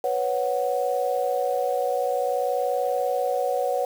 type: chord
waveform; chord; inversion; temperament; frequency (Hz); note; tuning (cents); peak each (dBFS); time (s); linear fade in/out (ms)
sine; B suspended second; none; equal; 493.9 / 554.4 / 740; B4 / C#5 / F#5; 0 / 0 / 0; -26; 0.04-3.85; 2
effects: 7-bit